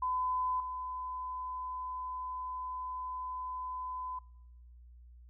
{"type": "tone with level steps", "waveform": "sine", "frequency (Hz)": 1011, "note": "B5", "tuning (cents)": 40, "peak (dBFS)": [-30, -37], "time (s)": [0.02, 4.19], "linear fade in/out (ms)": 5, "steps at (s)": 0.6, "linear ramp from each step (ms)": 2, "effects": ["noise-tail reverb RT60 1.0 s tail -25 dB re dry", "added 60 Hz sine -52 dBFS peak until 5.29 s"]}